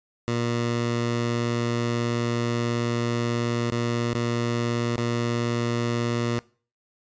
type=tone with dropouts; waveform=15% pulse; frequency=118.5 Hz; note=A#2; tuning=29 cents sharp; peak=-17 dBFS; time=0.28-6.39 s; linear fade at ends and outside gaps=0 ms; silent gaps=3.703-3.723 / 4.135-4.149 / 4.962-4.981 s; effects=noise-tail reverb RT60 0.4 s tail -22 dB re dry + resampled to 16000 Hz